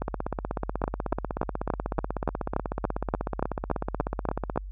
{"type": "two click trains", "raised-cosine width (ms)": 1, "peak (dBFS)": [-14, -10], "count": [75, 14], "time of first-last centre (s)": [[0.02, 4.56], [0.84, 4.576]], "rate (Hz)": [16.3, 3.48], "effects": ["added 48 Hz sine -35 dBFS peak until 4.71 s"]}